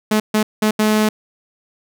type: tone bursts at uneven times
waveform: sawtooth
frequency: 214.5 Hz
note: A3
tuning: 44 cents flat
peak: -9 dBFS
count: 4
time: 0.11-0.2 / 0.34-0.43 / 0.62-0.71 / 0.79-1.09 s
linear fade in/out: 5 ms
effects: none